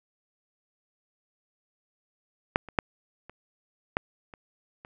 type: clicks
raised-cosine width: 0.5 ms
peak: -6 / -28 / -6 / -29 / -9 / -29 / -29 dBFS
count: 7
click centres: 2.559 / 2.687 / 2.788 / 3.296 / 3.969 / 4.338 / 4.849 s
effects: none